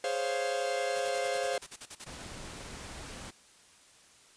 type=chord; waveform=45% pulse; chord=Db major seventh; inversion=second; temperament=equal; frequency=415.3 / 523.3 / 554.4 / 698.5 Hz; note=Ab4 / C5 / Db5 / F5; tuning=0 / 0 / 0 / 0 cents; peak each=-39 / -33 / -37 / -35 dBFS; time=0.04-1.58 s; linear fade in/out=2 ms
type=noise bursts; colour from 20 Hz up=white; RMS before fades=-43 dBFS; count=12; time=0.95-2.048 s; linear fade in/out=10 ms; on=53 ms; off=42 ms
type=noise; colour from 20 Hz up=pink; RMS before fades=-44 dBFS; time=2.06-3.31 s; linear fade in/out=10 ms
effects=white hiss -59 dBFS RMS until 4.36 s + resampled to 22050 Hz